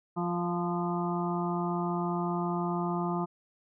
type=harmonic tone with a mistuned harmonic; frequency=174.61 Hz; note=F3; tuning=in tune; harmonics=1 / 2 / 4 / 5 / 6 / 7; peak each=-31 / -34 / -37 / -38 / -39 / -39 dBFS; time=0.16-3.26 s; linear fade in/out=20 ms; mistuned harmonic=6; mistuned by=-25 cents; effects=none